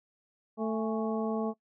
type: harmonic tone with a mistuned harmonic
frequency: 221.1 Hz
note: A3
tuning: 9 cents sharp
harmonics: 1 / 2 / 3 / 4 / 5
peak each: -31 / -33 / -37 / -40 / -42 dBFS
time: 0.57-1.54 s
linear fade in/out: 50 ms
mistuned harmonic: 4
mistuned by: -98 cents
effects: noise-tail reverb RT60 0.1 s tail -22 dB re dry